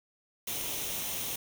white noise with comb filter, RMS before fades -35 dBFS, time 0.47-1.36 s, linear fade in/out 5 ms, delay 0.32 ms, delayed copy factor +0.5, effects none

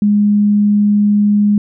sine tone, 206.6 Hz, G#3, 9 cents flat, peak -8 dBFS, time 0.02-1.58 s, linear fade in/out 2 ms, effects none

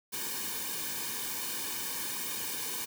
white noise with comb filter, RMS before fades -36 dBFS, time 0.12-2.86 s, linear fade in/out 20 ms, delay 1.5 ms, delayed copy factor -0.9, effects none

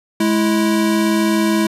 square tone pair together, 211.1 / 329.6 Hz, G#3 / E4, +29 / 0 cents, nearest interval minor sixth, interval 771 cents, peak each -17 dBFS, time 0.2-1.67 s, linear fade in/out 5 ms, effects resampled to 32000 Hz

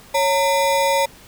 square ring-modulated tone, 736 Hz, F#5, 9 cents flat, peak -13 dBFS, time 0.14-1.06 s, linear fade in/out 10 ms, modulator 183 Hz, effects pink hiss -45 dBFS RMS until 1.27 s

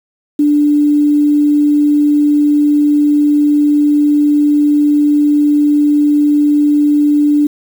sine tone with quantisation, 294.1 Hz, D4, 3 cents sharp, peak -7 dBFS, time 0.39-7.47 s, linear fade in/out 5 ms, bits 6, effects none

